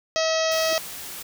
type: harmonic tone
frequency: 643 Hz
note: E5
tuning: 43 cents flat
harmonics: 1 / 2 / 3 / 4 / 5 / 6 / 7 / 8 / 9 / 10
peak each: -22 / -31 / -31 / -33 / -33 / -35 / -33 / -32 / -34 / -36 dBFS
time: 0.16-0.78 s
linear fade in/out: 0 ms
type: noise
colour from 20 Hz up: white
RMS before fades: -36 dBFS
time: 0.51-1.23 s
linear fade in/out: 10 ms
type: tone with exponential growth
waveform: sine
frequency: 329.6 Hz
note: E4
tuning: in tune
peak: -31 dBFS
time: 0.66-0.73 s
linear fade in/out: 1 ms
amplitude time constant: 15 ms
effects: none